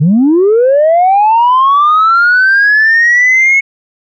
sine linear sweep, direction up, 136.2 to 2200 Hz, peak -3 dBFS, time 0-3.61 s, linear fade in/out 20 ms, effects tanh soft clip ceiling -2 dBFS

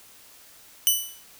5% pulse tone with exponential decay, 2980 Hz, F#7, 12 cents sharp, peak -6 dBFS, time 0.87-1.24 s, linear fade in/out 0 ms, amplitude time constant 79 ms, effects white hiss -51 dBFS RMS until 1.39 s

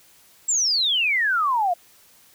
sine exponential sweep, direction down, 7700 to 674 Hz, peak -18 dBFS, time 0.48-1.74 s, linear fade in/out 10 ms, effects white hiss -54 dBFS RMS until 2.34 s

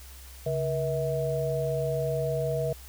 sine tone cluster, 140.5 / 479.2 / 646 Hz, C#3 / A#4 / E5, +24 / +48 / -35 cents, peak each -30 dBFS, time 0.46-2.73 s, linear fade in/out 5 ms, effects added 65 Hz sine -45 dBFS peak until 2.88 s + white hiss -50 dBFS RMS until 2.88 s

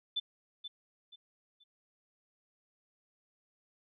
sine tone with echo, 3520 Hz, A7, in tune, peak -30 dBFS, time 0.16-0.2 s, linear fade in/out 10 ms, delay 480 ms, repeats 3, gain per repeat -10 dB, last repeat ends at 1.64 s, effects none

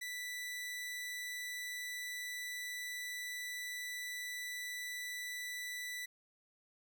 sawtooth tone, 1975.5 Hz, B6, in tune, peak -37 dBFS, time 0.01-6.06 s, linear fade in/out 10 ms, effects none

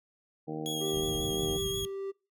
harmonic tone, 77.78 Hz, D#2, in tune, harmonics 2 / 3 / 4 / 5 / 6 / 7 / 8 / 9 / 10, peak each -40 / -44 / -38 / -48 / -39 / -50 / -52 / -49 / -45 dBFS, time 0.47-1.58 s, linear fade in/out 20 ms
sawtooth tone with vibrato, 3301 Hz, G#7, 11 cents flat, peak -31 dBFS, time 0.66-1.85 s, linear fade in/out 0 ms, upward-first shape sine, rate 5.6 Hz, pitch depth 23 cents each way
triangle tone with tremolo, 391.1 Hz, G4, 4 cents flat, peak -30 dBFS, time 0.8-2.12 s, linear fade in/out 20 ms, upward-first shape sine, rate 1.6 Hz, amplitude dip 30%
white low-pass noise, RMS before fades -39 dBFS, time 0.91-1.87 s, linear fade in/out 50 ms, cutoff 200 Hz, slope 96 dB/octave
effects noise-tail reverb RT60 0.3 s tail -24 dB re dry

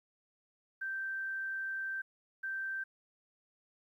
sine tone bursts at uneven times, 1563 Hz, G6, 6 cents flat, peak -35 dBFS, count 2, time 0.81-2.02 / 2.43-2.84 s, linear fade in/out 10 ms, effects 12-bit

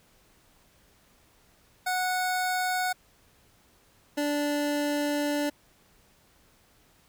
25% pulse tone pair in turn, 736 / 292.1 Hz, F#5 / D4, -9 / -9 cents, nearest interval octave + major third, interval 1600 cents, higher first, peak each -22 dBFS, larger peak neither, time 1.86-2.93 / 4.17-5.5 s, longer second, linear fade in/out 10 ms, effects pink hiss -62 dBFS RMS until 7.08 s

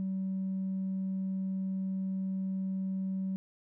triangle tone with tanh clipping, 190.4 Hz, F#3, 50 cents sharp, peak -31 dBFS, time 0-3.36 s, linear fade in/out 0 ms, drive 5 dB, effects none

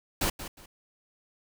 pink noise with echo, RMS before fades -27 dBFS, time 0.21-0.3 s, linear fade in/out 5 ms, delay 180 ms, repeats 2, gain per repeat -12 dB, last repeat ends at 0.66 s, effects none

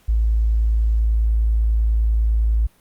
triangle tone with tanh clipping, 55 Hz, A1, in tune, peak -14 dBFS, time 0.08-2.67 s, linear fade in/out 10 ms, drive 3 dB, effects pink hiss -57 dBFS RMS until 2.8 s + Opus 48 kbps

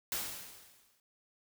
white noise with exponential decay, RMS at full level -34 dBFS, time 0.12-1 s, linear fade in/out 1 ms, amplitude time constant 190 ms, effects none

